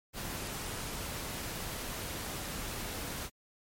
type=noise; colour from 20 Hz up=pink; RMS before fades=-39 dBFS; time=0.13-3.3 s; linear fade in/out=50 ms; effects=MP3 64 kbps